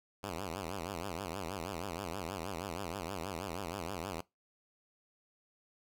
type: tone with vibrato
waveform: 5% pulse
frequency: 90.5 Hz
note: F#2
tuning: 38 cents flat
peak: -27 dBFS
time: 0.23-4.21 s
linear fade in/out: 5 ms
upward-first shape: triangle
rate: 6.3 Hz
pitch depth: 260 cents each way
effects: noise-tail reverb RT60 0.2 s tail -22 dB re dry